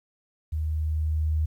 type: tone with level ramp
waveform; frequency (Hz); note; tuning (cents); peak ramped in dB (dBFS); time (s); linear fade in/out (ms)
sine; 77.7; D#2; -2; -25 to -21; 0.52-1.46; 10
effects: 10-bit